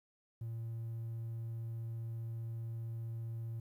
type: tone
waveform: triangle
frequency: 114.4 Hz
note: A#2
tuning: 32 cents flat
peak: -36 dBFS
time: 0.41-3.6 s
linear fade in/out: 5 ms
effects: tanh soft clip ceiling -33 dBFS + 12-bit